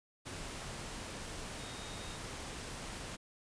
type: tone in noise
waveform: sine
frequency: 3729 Hz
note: A#7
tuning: in tune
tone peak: -53 dBFS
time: 1.58-2.19 s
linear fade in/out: 20 ms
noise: pink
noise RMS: -44 dBFS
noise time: 0.25-3.17 s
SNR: -12 dB
effects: resampled to 22050 Hz